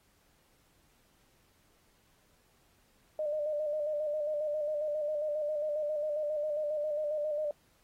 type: tone with vibrato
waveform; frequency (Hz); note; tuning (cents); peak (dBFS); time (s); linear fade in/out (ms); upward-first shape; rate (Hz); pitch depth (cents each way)
sine; 602; D5; +43; -30; 3.19-7.51; 2; square; 7.4; 37
effects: pink hiss -69 dBFS RMS until 7.83 s + AAC 48 kbps